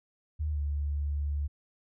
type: tone with pitch glide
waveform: sine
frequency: 76.3 to 72.48 Hz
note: D#2 to D2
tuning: -33 to -22 cents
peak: -28 dBFS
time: 0.39-1.48 s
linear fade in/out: 20 ms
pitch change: -89 cents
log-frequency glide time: 0.51-0.59 s
effects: none